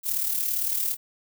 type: noise with amplitude modulation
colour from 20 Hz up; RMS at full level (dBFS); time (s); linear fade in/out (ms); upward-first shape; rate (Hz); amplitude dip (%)
violet; -24; 0.03-0.97; 50; sine; 37.7; 55
effects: none